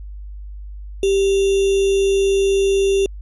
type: tone with sample-and-hold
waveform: sine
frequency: 392 Hz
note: G4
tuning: in tune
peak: -13 dBFS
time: 1.03-3.06 s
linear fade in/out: 2 ms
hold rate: 3150 Hz
effects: added 50 Hz sine -30 dBFS peak until 3.21 s + resampled to 22050 Hz